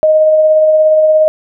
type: tone with tremolo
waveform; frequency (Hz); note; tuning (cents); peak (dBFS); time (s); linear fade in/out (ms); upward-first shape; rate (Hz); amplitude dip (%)
sine; 622.3; D#5; 0; -4; 0.03-1.28; 0; sine; 17; 25
effects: none